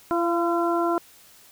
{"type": "harmonic tone with a mistuned harmonic", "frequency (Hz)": 339.9, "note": "F4", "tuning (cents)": -47, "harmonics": [1, 2, 3, 4], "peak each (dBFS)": [-23, -26, -28, -29], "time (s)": [0.11, 0.98], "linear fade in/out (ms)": 0, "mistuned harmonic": 2, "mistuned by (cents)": 20, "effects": ["white hiss -52 dBFS RMS until 1.51 s"]}